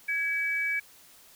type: tone pair together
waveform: sine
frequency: 1658.9 / 2288 Hz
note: G#6 / D7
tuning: -2 / -46 cents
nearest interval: tritone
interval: 556 cents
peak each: -32 / -27 dBFS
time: 0.08-0.8 s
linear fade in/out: 10 ms
effects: white hiss -55 dBFS RMS until 1.35 s